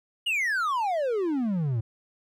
triangle exponential sweep, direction down, 2948 to 106.4 Hz, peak -22 dBFS, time 0.26-1.81 s, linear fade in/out 10 ms, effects none

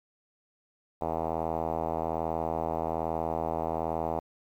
5% pulse tone with low-pass filter, 81.2 Hz, E2, 26 cents flat, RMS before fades -31 dBFS, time 1.01-4.2 s, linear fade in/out 10 ms, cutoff 780 Hz, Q 2.6, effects 10-bit

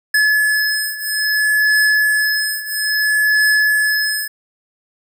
square beating tone pair, 1712 / 1712.6 Hz, A6 / A6, -48 / -47 cents, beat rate 0.6 Hz, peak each -19 / -16 dBFS, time 0.14-4.28 s, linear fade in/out 5 ms, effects none

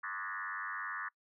sine tone with frequency modulation, 1465 Hz, F#6, 18 cents flat, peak -37 dBFS, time 0.03-1.09 s, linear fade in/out 10 ms, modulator 97.9 Hz, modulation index 4.1, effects noise-tail reverb RT60 0.1 s tail -24 dB re dry

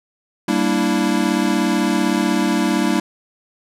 square chord, E half-diminished seventh, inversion first, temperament equal, 196 / 233.1 / 293.7 / 329.6 Hz, G3 / Bb3 / D4 / E4, 0 / 0 / 0 / 0 cents, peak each -22 dBFS, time 0.48-3 s, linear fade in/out 5 ms, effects low-pass 11000 Hz 12 dB/octave

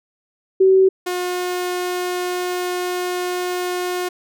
sine / sawtooth tone pair in turn, 380.5 / 359.8 Hz, F#4 / F#4, +48 / -48 cents, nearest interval minor second, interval 96 cents, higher first, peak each -9 / -17 dBFS, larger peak first, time 0.6-0.89 / 1.06-4.09 s, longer second, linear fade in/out 10 ms, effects none

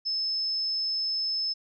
sine tone, 5230 Hz, E8, 15 cents flat, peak -26 dBFS, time 0.05-1.54 s, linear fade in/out 20 ms, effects none

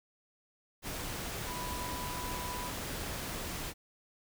sine tone in noise, 987.8 Hz, B5, in tune, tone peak -41 dBFS, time 1.45-2.72 s, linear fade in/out 50 ms, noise pink, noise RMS -39 dBFS, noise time 0.82-3.74 s, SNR -5 dB, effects none

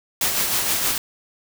white noise with tremolo, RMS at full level -20 dBFS, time 0.21-0.98 s, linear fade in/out 2 ms, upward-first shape sine, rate 6.4 Hz, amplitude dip 40%, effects none

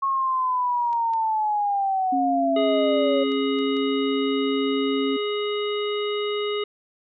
sine linear sweep, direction down, 1096 to 548 Hz, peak -20 dBFS, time 0.02-3.24 s, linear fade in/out 10 ms
clicks, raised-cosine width 0.2 ms, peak -28 dBFS, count 5, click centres 0.93 / 1.136 / 3.319 / 3.588 / 3.768 s
sine tone, 271.8 Hz, C#4, 34 cents flat, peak -23 dBFS, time 2.12-5.17 s, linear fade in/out 10 ms
harmonic tone, 415.3 Hz, G#4, in tune, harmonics 1 / 3 / 5 / 7 / 9, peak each -24 / -33 / -36 / -34 / -36 dBFS, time 2.56-6.64 s, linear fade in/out 5 ms
effects none

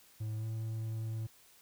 triangle tone with pitch glide, 108.9 to 111.25 Hz, A2 to A2, -17 to +20 cents, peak -33 dBFS, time 0.2-1.27 s, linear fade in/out 10 ms, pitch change +37 cents, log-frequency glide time 0.37-0.45 s, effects white hiss -62 dBFS RMS until 1.61 s

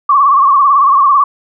sine tone with vibrato, 1119 Hz, C#6, 16 cents sharp, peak -5 dBFS, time 0.09-1.24 s, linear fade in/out 5 ms, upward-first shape triangle, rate 18 Hz, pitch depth 110 cents each way, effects none

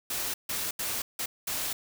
white noise bursts at uneven times, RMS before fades -32 dBFS, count 5, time 0.1-0.34 / 0.49-0.71 / 0.79-1.02 / 1.19-1.26 / 1.47-1.73 s, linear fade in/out 5 ms, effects none

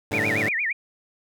10% pulse chord, G suspended second, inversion none, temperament equal, 98 / 110 / 146.83 Hz, G2 / A2 / D3, 0 / 0 / 0 cents, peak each -23 / -20 / -24 dBFS, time 0.11-0.49 s, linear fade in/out 5 ms
sine tone with vibrato, 2093 Hz, C7, in tune, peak -22 dBFS, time 0.13-0.73 s, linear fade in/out 10 ms, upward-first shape sine, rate 8.7 Hz, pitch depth 280 cents each way
effects none

